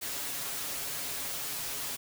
white noise with comb filter, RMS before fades -36 dBFS, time 0.01-1.97 s, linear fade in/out 20 ms, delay 7.2 ms, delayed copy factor +0.65, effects none

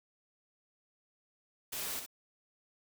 white noise with echo, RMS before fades -39 dBFS, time 1.72-2 s, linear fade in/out 10 ms, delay 63 ms, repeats 1, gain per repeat -6 dB, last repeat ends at 2.063 s, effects none

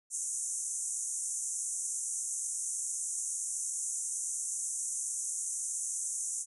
white band-pass noise, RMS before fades -36 dBFS, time 0.1-6.46 s, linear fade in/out 50 ms, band 6100 to 10000 Hz, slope 96 dB/octave, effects none

